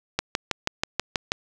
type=click train; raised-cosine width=0.2 ms; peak=-5 dBFS; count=8; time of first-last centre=0.19-1.319 s; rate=6.2 Hz; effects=none